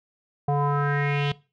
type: tone with low-pass filter sweep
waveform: square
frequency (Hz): 143.7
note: D3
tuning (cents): -37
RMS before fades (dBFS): -23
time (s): 0.48-1.32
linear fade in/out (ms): 5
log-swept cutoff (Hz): 770 to 3300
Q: 4.7
effects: noise-tail reverb RT60 0.3 s tail -20 dB re dry